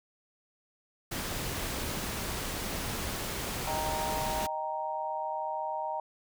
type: noise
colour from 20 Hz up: pink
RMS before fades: -35 dBFS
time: 1.11-4.47 s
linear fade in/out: 10 ms
type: chord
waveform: sine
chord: Eb major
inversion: none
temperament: equal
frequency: 622.3 / 784 / 932.3 Hz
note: Eb5 / G5 / Bb5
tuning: 0 / 0 / 0 cents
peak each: -37 / -37 / -34 dBFS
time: 3.67-6 s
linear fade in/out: 2 ms
effects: none